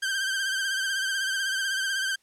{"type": "tone with vibrato", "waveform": "sawtooth", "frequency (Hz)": 1568, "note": "G6", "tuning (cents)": 0, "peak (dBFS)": -22, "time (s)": [0.02, 2.16], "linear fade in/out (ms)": 10, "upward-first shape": "triangle", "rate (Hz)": 16, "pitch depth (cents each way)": 60, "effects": ["white hiss -67 dBFS RMS until 2.22 s", "low-pass 10000 Hz 12 dB/octave"]}